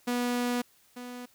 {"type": "tone pair in turn", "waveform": "sawtooth", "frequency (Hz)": [244, 246.3], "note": ["B3", "B3"], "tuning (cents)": [-21, -5], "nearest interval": "unison", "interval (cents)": 16, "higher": "second", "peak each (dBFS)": [-23, -35], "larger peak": "first", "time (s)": [[0.07, 0.62], [0.96, 1.26]], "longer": "first", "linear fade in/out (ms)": 10, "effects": ["white hiss -63 dBFS RMS until 1.34 s"]}